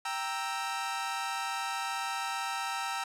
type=chord; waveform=sawtooth; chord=E diminished; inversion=first; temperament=equal; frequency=784 / 932.3 / 1318.5 Hz; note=G5 / Bb5 / E6; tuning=0 / 0 / 0 cents; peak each=-33 dBFS; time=0.05-3.04 s; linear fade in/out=5 ms; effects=low-pass 10000 Hz 12 dB/octave